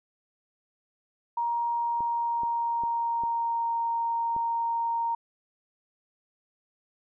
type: tone with pitch glide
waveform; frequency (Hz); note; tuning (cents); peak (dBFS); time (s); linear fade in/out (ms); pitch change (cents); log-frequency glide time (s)
sine; 941 to 928; A#5 to A#5; +16 to -8; -25; 1.37-5.15; 5; -24; 1.69-3.72
type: clicks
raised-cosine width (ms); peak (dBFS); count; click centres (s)
2; -29; 5; 2.006 / 2.434 / 2.836 / 3.236 / 4.364
effects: none